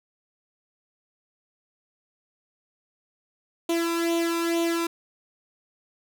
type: tone with flanger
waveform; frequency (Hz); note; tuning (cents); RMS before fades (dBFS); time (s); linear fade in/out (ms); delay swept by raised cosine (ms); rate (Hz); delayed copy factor
sawtooth; 336.1; E4; +34; -25; 3.69-4.87; 5; 0.29 to 0.82; 2.2; +0.7
effects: none